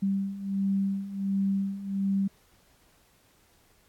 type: beating tone pair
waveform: sine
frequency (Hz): 194.9 / 196.3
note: G3 / G3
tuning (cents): -10 / +3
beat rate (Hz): 1.4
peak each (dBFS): -31 / -27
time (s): 0.02-2.28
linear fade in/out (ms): 10
effects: pink hiss -63 dBFS RMS until 3.88 s + AAC 64 kbps